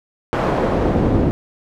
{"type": "noise with band-pass filter sweep", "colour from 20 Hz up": "brown", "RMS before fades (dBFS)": -17, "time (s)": [0.33, 1.31], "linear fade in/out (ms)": 0, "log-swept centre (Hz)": [880, 250], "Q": 0.82, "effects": []}